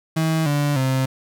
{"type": "tone with pitch steps", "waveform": "35% pulse", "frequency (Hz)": [160.3, 145.31, 131.72], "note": ["E3", "D3", "C3"], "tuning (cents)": [-48, -18, 12], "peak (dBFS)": -16, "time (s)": [0.16, 1.06], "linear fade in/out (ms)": 10, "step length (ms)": 300, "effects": []}